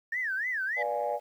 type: tone with vibrato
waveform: sine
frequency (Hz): 1758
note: A6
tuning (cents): -2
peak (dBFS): -28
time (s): 0.12-0.83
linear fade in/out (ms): 5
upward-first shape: sine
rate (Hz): 3.4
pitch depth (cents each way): 260
type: chord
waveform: sine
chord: B diminished seventh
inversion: none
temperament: equal with one note detuned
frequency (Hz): 487.6 / 587.3 / 698.5 / 830.6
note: B4 / D5 / F5 / Ab5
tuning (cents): -22 / 0 / 0 / 0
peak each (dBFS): -34 / -31 / -34 / -32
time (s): 0.76-1.2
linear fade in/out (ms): 50
effects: tanh soft clip ceiling -20 dBFS + 10-bit